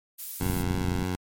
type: noise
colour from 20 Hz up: violet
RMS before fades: -35 dBFS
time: 0.18-0.63 s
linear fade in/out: 20 ms
type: tone with vibrato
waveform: 15% pulse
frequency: 90.7 Hz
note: F#2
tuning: 34 cents flat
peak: -21 dBFS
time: 0.4-1.16 s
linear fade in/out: 10 ms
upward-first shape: sine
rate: 3.4 Hz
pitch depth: 22 cents each way
type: click train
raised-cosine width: 5 ms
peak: -18 dBFS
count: 18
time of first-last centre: 0.43-1.024 s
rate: 28.6 Hz
effects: MP3 64 kbps